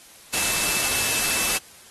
sine tone in noise, 2637 Hz, E7, in tune, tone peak -31 dBFS, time 0.33-1.58 s, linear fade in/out 10 ms, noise white, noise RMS -23 dBFS, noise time 0.33-1.58 s, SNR -11 dB, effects white hiss -48 dBFS RMS until 1.9 s + AAC 32 kbps

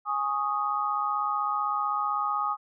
sine chord, Ab suspended fourth, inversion none, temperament equal, 830.6 / 1108.7 / 1244.5 Hz, Ab5 / Db6 / Eb6, 0 / 0 / 0 cents, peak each -31 / -33 / -27 dBFS, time 0.05-2.57 s, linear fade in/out 50 ms, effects none

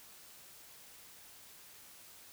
silence, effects white hiss -56 dBFS RMS until 2.32 s

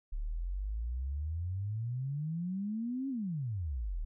sine exponential two-way sweep, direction up then down, 34.72 to 276.6 to 34.72 Hz, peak -33 dBFS, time 0.12-4.05 s, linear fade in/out 10 ms, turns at 3.09 s, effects none

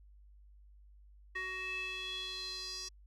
square tone with band-pass filter sweep, 373.9 Hz, F#4, 18 cents sharp, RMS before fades -41 dBFS, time 1.35-2.89 s, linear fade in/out 10 ms, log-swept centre 2000 to 5400 Hz, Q 5.5, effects added 50 Hz sine -56 dBFS peak until 3.06 s

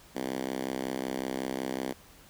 5% pulse tone with high-pass filter, 65.41 Hz, C2, in tune, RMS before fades -34 dBFS, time 0.15-1.93 s, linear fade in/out 10 ms, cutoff 250 Hz, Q 1.9, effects pink hiss -55 dBFS RMS until 2.29 s

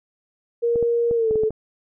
sine tone with pitch glide, 470 to 436 Hz, A#4 to A4, +14 to -16 cents, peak -17 dBFS, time 0.62-1.5 s, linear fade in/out 20 ms, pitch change -130 cents, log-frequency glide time 1.14-1.32 s
clicks, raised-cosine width 2 ms, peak -17 dBFS, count 7, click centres 0.758 / 0.827 / 1.111 / 1.31 / 1.357 / 1.435 / 1.506 s
effects none

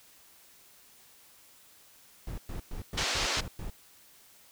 brown noise bursts, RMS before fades -37 dBFS, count 7, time 2.27-3.7 s, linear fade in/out 2 ms, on 110 ms, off 110 ms
white band-pass noise, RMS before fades -31 dBFS, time 2.97-3.41 s, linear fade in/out 10 ms, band 300 to 5900 Hz, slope 24 dB/octave
effects white hiss -58 dBFS RMS until 4.51 s

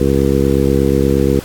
harmonic tone, 68.4 Hz, C#2, 23 cents flat, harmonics 1 / 2 / 3 / 4 / 5 / 6 / 7, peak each -18 / -18 / -18 / -18 / -18 / -18 / -18 dBFS, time 0-1.4 s, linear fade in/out 5 ms, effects pink hiss -33 dBFS RMS until 1.44 s + AAC 64 kbps

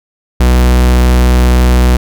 45% pulse tone, 61.9 Hz, B1, 5 cents sharp, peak -5 dBFS, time 0.4-1.97 s, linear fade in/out 5 ms, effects none

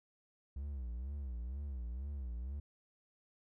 triangle tone with vibrato, 64.9 Hz, C2, 13 cents flat, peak -37 dBFS, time 0.56-2.6 s, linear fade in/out 5 ms, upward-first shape sine, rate 2.1 Hz, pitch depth 190 cents each way, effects none

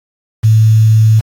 sine tone with quantisation, 110 Hz, A2, in tune, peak -4 dBFS, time 0.43-1.21 s, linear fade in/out 20 ms, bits 5, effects AAC 64 kbps

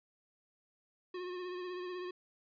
square tone with vibrato, 361.2 Hz, F#4, 42 cents flat, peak -40 dBFS, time 1.14-2.11 s, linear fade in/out 5 ms, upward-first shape triangle, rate 16 Hz, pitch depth 39 cents each way, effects resampled to 11025 Hz

